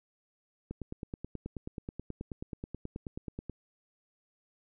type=click train; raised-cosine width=3 ms; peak=-25 dBFS; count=27; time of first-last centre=0.71-3.497 s; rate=9.33 Hz; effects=none